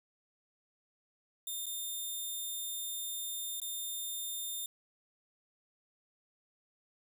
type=tone with dropouts; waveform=5% pulse; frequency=3620 Hz; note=A7; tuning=48 cents sharp; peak=-29 dBFS; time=1.47-4.66 s; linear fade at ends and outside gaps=2 ms; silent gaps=1.658-1.665 / 3.601-3.617 s; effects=11-bit